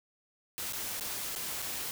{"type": "noise with dropouts", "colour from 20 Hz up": "white", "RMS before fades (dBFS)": -37, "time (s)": [0.58, 1.91], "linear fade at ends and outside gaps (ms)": 0, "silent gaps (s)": [[0.724, 0.733], [0.998, 1.009], [1.352, 1.36], [1.619, 1.624]], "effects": []}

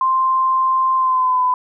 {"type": "tone with pitch glide", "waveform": "sine", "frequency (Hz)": [1046.5, 1005], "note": ["C6", "B5"], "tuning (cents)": [0, 30], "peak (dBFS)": -13, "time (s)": [0.01, 1.54], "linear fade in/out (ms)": 2, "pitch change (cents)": -70, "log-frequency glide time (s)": [0.96, 1.43], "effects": []}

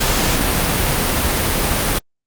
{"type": "noise", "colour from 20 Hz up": "pink", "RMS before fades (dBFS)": -17, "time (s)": [0, 1.99], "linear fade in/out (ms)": 10, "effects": ["Opus 48 kbps"]}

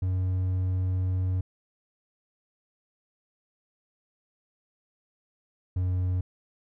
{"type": "tone pair in turn", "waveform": "triangle", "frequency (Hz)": [92.5, 91.28], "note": ["F#2", "F#2"], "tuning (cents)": [0, -23], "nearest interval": "unison", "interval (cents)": 23, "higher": "first", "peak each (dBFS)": -22, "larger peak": "neither", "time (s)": [[0.02, 1.41], [5.76, 6.21]], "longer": "first", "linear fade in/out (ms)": 5, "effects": []}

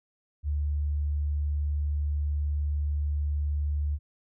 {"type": "tone", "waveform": "sine", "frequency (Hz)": 73.42, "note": "D2", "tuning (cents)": 0, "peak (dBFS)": -25, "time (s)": [0.43, 3.99], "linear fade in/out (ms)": 50, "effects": []}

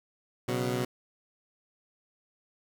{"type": "chord", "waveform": "15% pulse", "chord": "B suspended second", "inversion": "none", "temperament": "equal", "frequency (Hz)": [123.47, 138.59, 185], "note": ["B2", "C#3", "F#3"], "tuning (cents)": [0, 0, 0], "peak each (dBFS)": [-24, -30, -30], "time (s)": [0.48, 0.85], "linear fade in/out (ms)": 5, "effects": []}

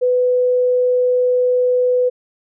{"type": "tone", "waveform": "sine", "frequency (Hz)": 498.5, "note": "B4", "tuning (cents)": 16, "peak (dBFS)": -12, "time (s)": [0.01, 2.1], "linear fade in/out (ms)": 20, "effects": []}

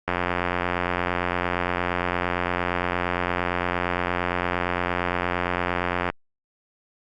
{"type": "click train", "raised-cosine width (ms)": 0.5, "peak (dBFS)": -8, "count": 535, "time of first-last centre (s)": [0.08, 6.1], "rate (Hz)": 88.7, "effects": ["Opus 48 kbps"]}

